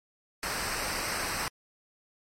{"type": "noise with comb filter", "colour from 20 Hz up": "pink", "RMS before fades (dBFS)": -32, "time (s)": [0.43, 1.48], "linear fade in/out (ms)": 0, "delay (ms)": 0.29, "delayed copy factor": -0.65, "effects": ["low-pass 11000 Hz 12 dB/octave", "MP3 64 kbps"]}